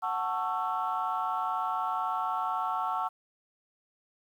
sine chord, F# minor seventh, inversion none, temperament just, 740 / 888 / 1110 / 1332 Hz, F#5 / A5 / C#6 / E6, 0 / +16 / +2 / +18 cents, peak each -33 dBFS, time 0.02-3.09 s, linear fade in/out 20 ms, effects tanh soft clip ceiling -20 dBFS + 10-bit

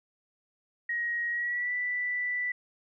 sine tone with pitch glide, 1889 to 1974.9 Hz, A#6 to B6, +22 to -1 cents, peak -28 dBFS, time 0.89-2.52 s, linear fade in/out 5 ms, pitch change +77 cents, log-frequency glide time 1.3-1.73 s, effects none

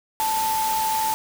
sine tone in noise, 880 Hz, A5, in tune, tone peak -21 dBFS, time 0.2-1.14 s, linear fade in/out 0 ms, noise white, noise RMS -29 dBFS, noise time 0.2-1.14 s, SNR +5 dB, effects none

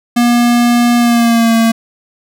square tone with pitch glide, 239.4 to 227.4 Hz, A#3 to A#3, +46 to -43 cents, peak -8 dBFS, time 0.16-1.72 s, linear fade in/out 10 ms, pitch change -89 cents, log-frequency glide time 0.97-1.55 s, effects none

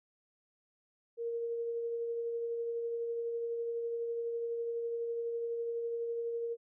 sine tone with tremolo, 466.2 Hz, A#4, in tune, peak -32 dBFS, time 1.17-6.57 s, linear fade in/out 50 ms, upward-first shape triangle, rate 12 Hz, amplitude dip 30%, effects none

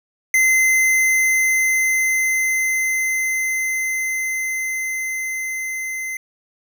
square tone with level ramp, 2064 Hz, C7, 24 cents flat, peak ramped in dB -13 to -25 dBFS, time 0.34-6.17 s, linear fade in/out 2 ms, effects none

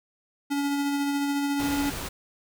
square tone with tremolo, 283.3 Hz, C#4, 38 cents sharp, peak -24 dBFS, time 0.5-1.91 s, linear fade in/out 20 ms, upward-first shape sine, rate 14 Hz, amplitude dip 25%
pink noise, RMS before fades -34 dBFS, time 1.59-2.09 s, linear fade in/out 10 ms
effects none

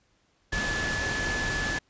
sine tone in noise, 1722 Hz, A6, 38 cents flat, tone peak -29 dBFS, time 0.52-1.79 s, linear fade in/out 10 ms, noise pink, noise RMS -31 dBFS, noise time 0.52-1.79 s, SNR -1 dB, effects pink hiss -68 dBFS RMS until 1.89 s + resampled to 16000 Hz

